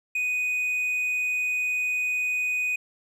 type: tone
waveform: triangle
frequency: 2489 Hz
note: D#7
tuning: in tune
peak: -22 dBFS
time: 0.15-2.76 s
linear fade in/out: 5 ms
effects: none